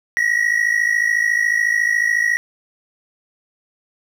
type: tone pair together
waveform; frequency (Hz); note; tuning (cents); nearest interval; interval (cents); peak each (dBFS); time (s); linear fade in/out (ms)
triangle; 1881 / 1935; A#6 / B6; +15 / -36; unison; 49; -16 / -16; 0.17-2.37; 0
effects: none